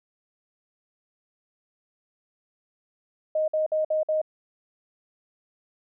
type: tone bursts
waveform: sine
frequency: 622.3 Hz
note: D#5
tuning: in tune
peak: -21 dBFS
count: 5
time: 3.35-4.216 s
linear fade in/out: 5 ms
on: 130 ms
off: 54 ms
effects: none